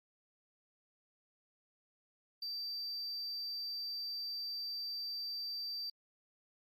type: tone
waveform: sine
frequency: 4665 Hz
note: D8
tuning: 12 cents flat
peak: -36 dBFS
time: 2.42-5.9 s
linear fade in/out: 5 ms
effects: tanh soft clip ceiling -37 dBFS + Opus 48 kbps